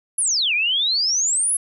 sine exponential two-way sweep, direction down then up, 11030 to 2341 to 11030 Hz, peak -17 dBFS, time 0.18-1.57 s, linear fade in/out 5 ms, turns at 0.54 s, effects none

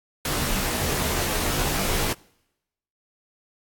pink noise with comb filter, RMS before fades -25 dBFS, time 0.25-2.13 s, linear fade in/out 2 ms, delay 18 ms, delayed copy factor -0.7, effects noise-tail reverb RT60 0.9 s tail -25 dB re dry + AAC 64 kbps

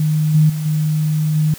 sine tone with level steps, 154.1 Hz, D#3, 16 cents flat, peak -13 / -8 / -19 / -14 / -12 dBFS, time 0-1.54 s, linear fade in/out 2 ms, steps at 0.34 / 0.49 / 0.65 / 1.35 s, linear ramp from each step 10 ms, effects white hiss -37 dBFS RMS until 1.58 s

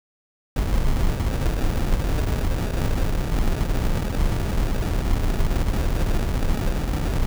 brown noise with sample-and-hold, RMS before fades -21 dBFS, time 0.56-7.26 s, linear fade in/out 5 ms, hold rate 1050 Hz, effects none

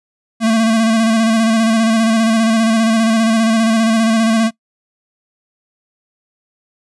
square tone with vibrato, 224.2 Hz, A3, 33 cents sharp, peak -11 dBFS, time 0.4-4.51 s, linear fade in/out 50 ms, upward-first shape square, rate 15 Hz, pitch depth 29 cents each way, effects noise-tail reverb RT60 0.1 s tail -22 dB re dry + resampled to 24000 Hz

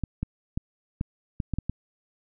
clicks, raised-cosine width 5 ms, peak -15 dBFS, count 8, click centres 0.037 / 0.23 / 0.575 / 1.011 / 1.402 / 1.537 / 1.586 / 1.696 s, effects none

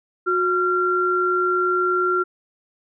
sine tone pair together, 364 / 1374.3 Hz, F#4 / F6, -28 / -28 cents, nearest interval octave + major seventh, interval 2300 cents, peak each -21 / -19 dBFS, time 0.26-2.24 s, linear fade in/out 20 ms, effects none

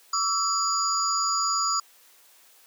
sine tone cluster, 1136 / 1319 / 4874 / 6860 Hz, C#6 / E6 / D#8 / A8, +42 / +1 / -37 / -45 cents, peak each -28 dBFS, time 0.13-1.8 s, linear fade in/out 5 ms, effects white hiss -56 dBFS RMS until 2.66 s + high-pass 400 Hz 12 dB/octave

